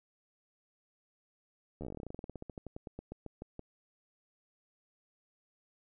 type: slowing click train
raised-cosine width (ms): 2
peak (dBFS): -29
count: 30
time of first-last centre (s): 1.81-3.594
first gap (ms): 12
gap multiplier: 1.1
effects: none